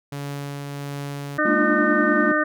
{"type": "tone with tremolo", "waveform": "sawtooth", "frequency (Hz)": 142, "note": "C#3", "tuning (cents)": 42, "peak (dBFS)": -24, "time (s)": [0.12, 1.38], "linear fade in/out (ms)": 5, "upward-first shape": "triangle", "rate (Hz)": 1.4, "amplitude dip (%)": 25}
{"type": "harmonic tone", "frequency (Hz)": 304, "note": "D#4", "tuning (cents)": -40, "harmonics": [1, 2, 4, 5, 6], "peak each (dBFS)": [-24, -24, -24, -24, -24], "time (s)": [1.38, 2.44], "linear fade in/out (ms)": 10}
{"type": "chord", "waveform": "triangle", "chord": "Bb dominant seventh", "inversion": "third", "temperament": "equal", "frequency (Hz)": [207.7, 233.1, 293.7, 349.2], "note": ["Ab3", "Bb3", "D4", "F4"], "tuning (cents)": [0, 0, 0, 0], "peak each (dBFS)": -24, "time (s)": [1.45, 2.32], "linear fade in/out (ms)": 5}
{"effects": []}